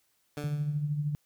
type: tone with exponential decay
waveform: 15% pulse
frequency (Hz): 146.83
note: D3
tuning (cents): 0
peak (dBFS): -27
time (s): 0.37-0.93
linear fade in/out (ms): 2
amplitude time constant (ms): 120
type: tone with tremolo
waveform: sine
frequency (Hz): 147.8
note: D3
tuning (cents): +11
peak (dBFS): -25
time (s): 0.44-1.15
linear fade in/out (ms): 0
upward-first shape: triangle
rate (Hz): 13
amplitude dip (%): 60
effects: white hiss -72 dBFS RMS until 1.25 s